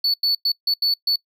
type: tone bursts at uneven times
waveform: triangle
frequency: 4456 Hz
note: C#8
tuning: 8 cents sharp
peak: -15 dBFS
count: 6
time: 0.04-0.14 / 0.23-0.35 / 0.45-0.52 / 0.67-0.74 / 0.82-0.94 / 1.07-1.16 s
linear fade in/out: 5 ms
effects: noise-tail reverb RT60 0.1 s tail -24 dB re dry